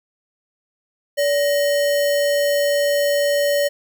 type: tone with sample-and-hold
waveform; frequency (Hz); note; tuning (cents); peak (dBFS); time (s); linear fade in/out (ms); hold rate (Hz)
sine; 574; D5; -40; -15; 1.17-3.69; 20; 2450
effects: none